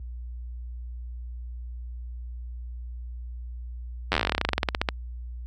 slowing click train, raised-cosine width 0.3 ms, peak -6 dBFS, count 25, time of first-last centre 4.12-4.888 s, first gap 10 ms, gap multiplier 1.09, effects added 60 Hz sine -31 dBFS peak until 5.46 s + high-pass 60 Hz 12 dB/octave

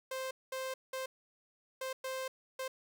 sawtooth tone bursts at uneven times, 523.3 Hz, C5, in tune, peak -33 dBFS, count 6, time 0.11-0.31 / 0.52-0.74 / 0.93-1.06 / 1.81-1.93 / 2.04-2.28 / 2.59-2.68 s, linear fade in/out 5 ms, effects none

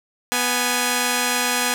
5% pulse tone pair together, 246.9 / 830.6 Hz, B3 / G#5, 0 / 0 cents, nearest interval octave + major sixth, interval 2100 cents, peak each -10 dBFS, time 0.32-1.74 s, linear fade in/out 0 ms, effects none

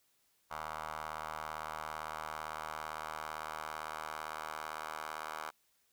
10% pulse ring-modulated tone, 77.78 Hz, D#2, in tune, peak -29 dBFS, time 0.5-5.51 s, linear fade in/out 20 ms, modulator 1050 Hz, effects white hiss -74 dBFS RMS until 5.92 s

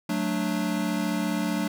square chord, D major, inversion first, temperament equal, 185 / 220 / 293.7 Hz, F#3 / A3 / D4, 0 / 0 / 0 cents, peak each -30 dBFS, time 0.09-1.68 s, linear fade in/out 5 ms, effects none

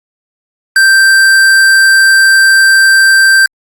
sine tone with hard clipping, 1568 Hz, G6, in tune, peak -5 dBFS, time 0.76-3.46 s, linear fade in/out 2 ms, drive 14 dB, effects Opus 48 kbps

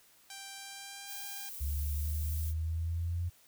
5% pulse tone with pitch glide, 786 to 799.3 Hz, G5 to G5, +4 to +33 cents, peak -32 dBFS, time 0.3-1.49 s, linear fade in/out 2 ms, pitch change +29 cents, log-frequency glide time 0.56-1.17 s
violet noise, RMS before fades -44 dBFS, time 1.06-2.54 s, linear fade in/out 50 ms
sine exponential sweep, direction up, 70.4 to 87.7 Hz, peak -31 dBFS, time 1.6-3.3 s, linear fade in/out 20 ms
effects white hiss -63 dBFS RMS until 3.47 s

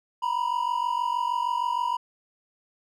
triangle tone pair together, 946 / 992.4 Hz, A#5 / B5, +25 / +8 cents, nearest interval minor second, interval 83 cents, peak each -25 dBFS, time 0.22-1.97 s, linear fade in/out 10 ms, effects none

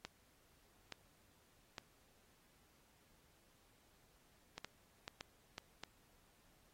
clicks, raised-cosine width 0.2 ms, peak -27 dBFS, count 9, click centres 0.05 / 0.923 / 1.782 / 4.58 / 4.646 / 5.079 / 5.209 / 5.581 / 5.836 s, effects pink hiss -72 dBFS RMS until 6.73 s + AAC 48 kbps

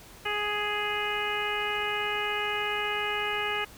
harmonic tone, 416.5 Hz, G#4, 5 cents sharp, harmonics 1 / 2 / 3 / 4 / 5 / 6 / 7, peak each -35 / -35 / -35 / -35 / -35 / -35 / -35 dBFS, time 0.25-3.65 s, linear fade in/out 10 ms, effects pink hiss -50 dBFS RMS until 3.77 s

